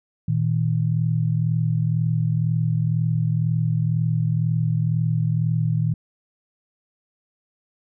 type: tone pair together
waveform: sine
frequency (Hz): 116.2 / 158.22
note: A#2 / D#3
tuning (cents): -5 / +29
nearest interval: perfect fourth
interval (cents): 534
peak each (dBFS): -21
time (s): 0.28-5.94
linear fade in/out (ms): 5
effects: none